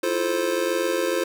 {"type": "chord", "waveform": "square", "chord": "F major seventh", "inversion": "third", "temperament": "just", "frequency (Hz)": [327.4, 349.2, 436.5, 523.8], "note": ["E4", "F4", "A4", "C5"], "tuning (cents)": [-12, 0, -14, 2], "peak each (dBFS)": [-32, -27, -29, -26], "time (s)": [0.03, 1.24], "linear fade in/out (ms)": 5, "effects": []}